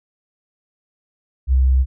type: tone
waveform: sine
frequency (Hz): 65.1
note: C2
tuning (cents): -8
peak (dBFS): -11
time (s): 1.47-1.86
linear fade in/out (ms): 50
effects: none